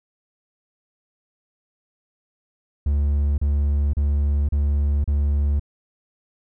triangle tone bursts, 72 Hz, D2, 34 cents flat, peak -15 dBFS, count 5, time 2.86-5.596 s, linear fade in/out 5 ms, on 520 ms, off 34 ms, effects none

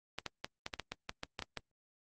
clicks, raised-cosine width 0.2 ms, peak -20 dBFS, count 12, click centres 0.186 / 0.263 / 0.445 / 0.664 / 0.738 / 0.797 / 0.92 / 1.094 / 1.234 / 1.392 / 1.423 / 1.573 s, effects Opus 32 kbps

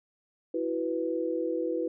sine chord, E suspended second, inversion none, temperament equal, 329.6 / 370 / 493.9 Hz, E4 / F#4 / B4, 0 / 0 / 0 cents, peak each -31 / -34 / -31 dBFS, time 0.54-1.88 s, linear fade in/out 5 ms, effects none

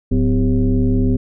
sine tone with frequency modulation, 107.9 Hz, A2, 33 cents flat, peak -12 dBFS, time 0.11-1.17 s, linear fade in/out 10 ms, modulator 145 Hz, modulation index 1.5, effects none

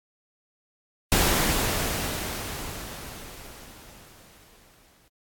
pink noise with exponential decay, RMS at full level -20 dBFS, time 1.12-5.08 s, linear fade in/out 0 ms, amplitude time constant 860 ms, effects AAC 64 kbps

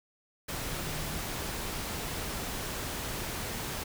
sine tone in noise, 155.56 Hz, D#3, in tune, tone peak -42 dBFS, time 0.7-1.19 s, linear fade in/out 10 ms, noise pink, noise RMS -36 dBFS, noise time 0.48-3.84 s, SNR -9 dB, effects none

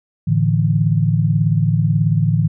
sine chord, A suspended fourth, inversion none, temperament just, 110 / 146.67 / 165 Hz, A2 / D3 / E3, 0 / -2 / +2 cents, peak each -17 dBFS, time 0.27-2.48 s, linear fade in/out 10 ms, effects none

